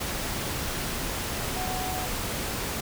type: tone in noise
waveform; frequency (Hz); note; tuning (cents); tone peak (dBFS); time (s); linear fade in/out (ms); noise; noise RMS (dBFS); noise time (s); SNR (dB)
sine; 740; F#5; 0; -33; 1.56-2.06; 10; pink; -31; 0-2.81; -5
effects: none